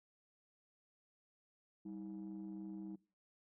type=ring-modulated tone; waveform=triangle; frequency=61.3 Hz; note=B1; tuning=12 cents flat; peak=-38 dBFS; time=1.85-2.96 s; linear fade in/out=10 ms; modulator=257 Hz; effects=noise-tail reverb RT60 0.4 s tail -24 dB re dry + tanh soft clip ceiling -40 dBFS